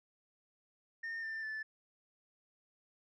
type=tone with pitch steps; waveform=sine; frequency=1824 / 1786.5 / 1749.7 Hz; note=A#6 / A6 / A6; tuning=-38 / +26 / -10 cents; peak=-36 dBFS; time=1.03-1.63 s; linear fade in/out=10 ms; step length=200 ms; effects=tanh soft clip ceiling -37 dBFS